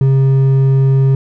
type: tone with hard clipping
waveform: sine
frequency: 134.7 Hz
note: C#3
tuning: 49 cents flat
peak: -9 dBFS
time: 0.01-1.15 s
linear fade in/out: 2 ms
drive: 5 dB
effects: none